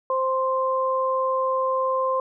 sine tone pair together, 523.2 / 1046.5 Hz, C5 / C6, 0 / 0 cents, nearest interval octave, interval 1200 cents, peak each -23 dBFS, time 0.1-2.2 s, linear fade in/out 2 ms, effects none

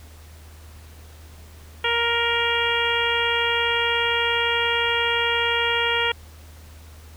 harmonic tone, 468.6 Hz, A#4, 9 cents sharp, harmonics 1 / 2 / 3 / 4 / 5 / 6 / 7, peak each -27 / -27 / -27 / -27 / -27 / -27 / -27 dBFS, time 1.84-6.12 s, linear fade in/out 5 ms, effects added 78 Hz sine -42 dBFS peak until 7.16 s + pink hiss -50 dBFS RMS until 7.16 s

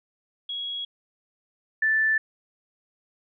sine tone pair in turn, 3322 / 1759.8 Hz, G#7 / A6, 0 / 0 cents, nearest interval major seventh, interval 1100 cents, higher first, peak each -29 / -19 dBFS, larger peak second, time 0.49-0.85 / 1.82-2.18 s, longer neither, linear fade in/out 5 ms, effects none

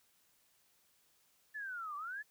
sine linear two-way sweep, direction down then up, 1760 to 1135 to 1760 Hz, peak -40 dBFS, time 1.54-2.23 s, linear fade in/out 20 ms, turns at 1.96 s, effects white hiss -72 dBFS RMS until 2.3 s

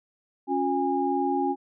sine tone cluster, 276.7 / 358.5 / 818 Hz, C#4 / F4 / G#5, -3 / +45 / -26 cents, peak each -27 / -28 / -26 dBFS, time 0.47-1.56 s, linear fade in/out 50 ms, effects none

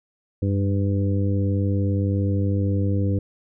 harmonic tone with a mistuned harmonic, 99.4 Hz, G2, 25 cents sharp, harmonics 1 / 2 / 3 / 4 / 5, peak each -20 / -27 / -28 / -35 / -32 dBFS, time 0.42-3.19 s, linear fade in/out 5 ms, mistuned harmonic 1, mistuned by -42 cents, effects none

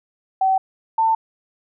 sine tone pair in turn, 764 / 894.6 Hz, G5 / A5, -45 / +28 cents, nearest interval minor third, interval 273 cents, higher second, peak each -14 dBFS, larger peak neither, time 0.41-0.58 / 0.98-1.15 s, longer neither, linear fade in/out 5 ms, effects none

